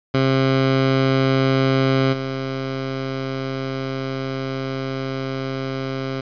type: tone with level steps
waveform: 15% pulse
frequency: 133.5 Hz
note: C3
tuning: 35 cents sharp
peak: -9 / -17 dBFS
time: 0.14-6.21 s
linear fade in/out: 5 ms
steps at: 2.12 s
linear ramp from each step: 20 ms
effects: resampled to 11025 Hz + 7-bit